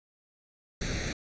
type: noise with comb filter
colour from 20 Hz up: pink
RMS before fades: -32 dBFS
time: 0.81-1.13 s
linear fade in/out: 5 ms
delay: 0.49 ms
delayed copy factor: +0.8
effects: resampled to 16000 Hz